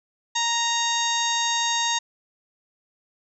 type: harmonic tone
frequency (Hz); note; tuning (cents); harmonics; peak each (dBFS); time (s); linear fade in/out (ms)
932.3; A#5; 0; 1 / 2 / 3 / 4 / 5 / 6 / 7 / 8; -26 / -30 / -33 / -26 / -35 / -36 / -28 / -37; 0.35-1.99; 10
effects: none